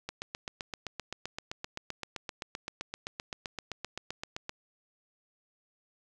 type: click train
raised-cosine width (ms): 0.2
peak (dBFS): -19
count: 35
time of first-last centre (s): 0.09-4.494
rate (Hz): 7.72
effects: none